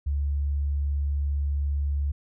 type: tone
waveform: sine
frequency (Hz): 71.3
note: C#2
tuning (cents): +49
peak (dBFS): -23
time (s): 0.06-2.12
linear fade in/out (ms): 10
effects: none